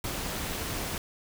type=noise with amplitude modulation; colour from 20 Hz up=pink; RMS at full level=-31 dBFS; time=0.04-0.98 s; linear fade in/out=2 ms; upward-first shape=sine; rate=238 Hz; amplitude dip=60%; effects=none